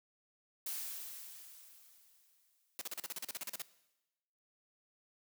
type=noise with exponential decay; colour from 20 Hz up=blue; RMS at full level=-39 dBFS; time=0.66-2.78 s; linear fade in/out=5 ms; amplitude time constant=460 ms
type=noise bursts; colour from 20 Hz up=white; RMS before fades=-41 dBFS; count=14; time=2.79-3.619 s; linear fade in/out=0 ms; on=23 ms; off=39 ms
effects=noise-tail reverb RT60 1.0 s tail -18 dB re dry + high-pass 200 Hz 12 dB/octave